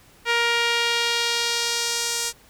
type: tone with band-pass filter sweep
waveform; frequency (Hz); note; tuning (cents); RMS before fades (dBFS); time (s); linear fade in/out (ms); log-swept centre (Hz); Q
sawtooth; 469.7; A#4; +13; -23; 0.25-2.33; 50; 2200 to 7400; 1.2
effects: pink hiss -53 dBFS RMS until 2.49 s